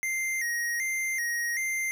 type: tone with vibrato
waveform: square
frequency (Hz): 1985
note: B6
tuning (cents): +8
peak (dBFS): -28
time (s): 0.03-1.91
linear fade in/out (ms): 0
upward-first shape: square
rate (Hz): 1.3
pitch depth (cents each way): 90
effects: none